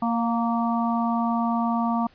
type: harmonic tone with a mistuned harmonic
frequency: 231.4 Hz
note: A#3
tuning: 13 cents flat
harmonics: 1 / 3 / 4 / 5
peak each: -23 / -28 / -29 / -30 dBFS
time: 0.02-2.07 s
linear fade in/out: 5 ms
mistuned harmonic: 3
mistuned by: +22 cents
effects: pink hiss -57 dBFS RMS until 2.14 s + resampled to 11025 Hz